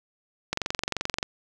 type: click train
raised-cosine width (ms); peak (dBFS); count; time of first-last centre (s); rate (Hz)
0.2; -9; 17; 0.53-1.229; 22.9
effects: none